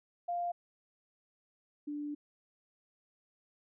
sine tone pair in turn, 698.5 / 293.7 Hz, F5 / D4, 0 / 0 cents, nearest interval octave + minor third, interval 1500 cents, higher first, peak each -32 / -36 dBFS, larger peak first, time 0.28-0.52 / 1.87-2.15 s, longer second, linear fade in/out 10 ms, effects none

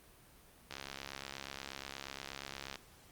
click train, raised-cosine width 0.2 ms, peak -25 dBFS, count 141, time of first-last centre 0.71-2.757 s, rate 68.4 Hz, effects pink hiss -61 dBFS RMS until 3.11 s + Opus 32 kbps

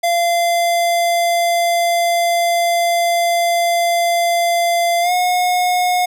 square tone with pitch glide, 688 to 723 Hz, F5 to F#5, -26 to -40 cents, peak -14 dBFS, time 0.03-6.06 s, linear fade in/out 10 ms, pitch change +86 cents, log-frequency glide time 5.01-5.12 s, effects none

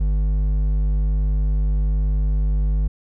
triangle tone with hard clipping, 50.6 Hz, G#1, 44 cents flat, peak -18 dBFS, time 0-2.88 s, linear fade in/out 10 ms, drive 10 dB, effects none

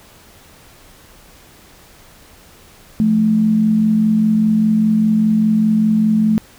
sine tone pair together, 172.52 / 217.5 Hz, F3 / A3, -21 / -20 cents, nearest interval major third, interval 401 cents, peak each -21 / -11 dBFS, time 3-6.38 s, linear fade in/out 0 ms, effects pink hiss -45 dBFS RMS until 6.58 s

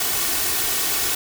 white noise with comb filter, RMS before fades -22 dBFS, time 0-1.15 s, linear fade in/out 5 ms, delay 2.7 ms, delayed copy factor +0.55, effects none

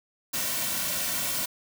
white noise with comb filter, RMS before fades -29 dBFS, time 0.33-1.46 s, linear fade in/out 10 ms, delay 2.4 ms, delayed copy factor -0.7, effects none

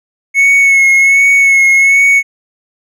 triangle tone with vibrato, 2195 Hz, C#7, 18 cents flat, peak -3 dBFS, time 0.34-2.23 s, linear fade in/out 50 ms, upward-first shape sine, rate 1.3 Hz, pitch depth 27 cents each way, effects none

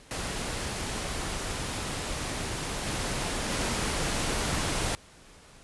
pink noise with level steps, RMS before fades -33 / -31 / -29 dBFS, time 0.11-4.95 s, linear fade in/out 0 ms, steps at 2.85 / 3.5 s, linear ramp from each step 20 ms, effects pink hiss -53 dBFS RMS until 5.63 s + resampled to 24000 Hz

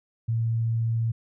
sine tone, 114.3 Hz, A#2, 34 cents flat, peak -22 dBFS, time 0.28-1.12 s, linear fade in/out 10 ms, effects none

